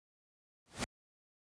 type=noise with exponential growth; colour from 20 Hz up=pink; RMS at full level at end=-32 dBFS; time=0.66-0.84 s; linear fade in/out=0 ms; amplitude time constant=37 ms; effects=high-pass 60 Hz 12 dB/octave + resampled to 22050 Hz